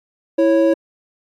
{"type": "tone pair together", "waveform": "triangle", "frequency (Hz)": [329.6, 550.6], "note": ["E4", "C#5"], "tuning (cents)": [0, -12], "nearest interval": "major sixth", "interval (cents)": 888, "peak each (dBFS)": -12, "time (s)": [0.38, 0.74], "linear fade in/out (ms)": 10, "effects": ["AAC 64 kbps"]}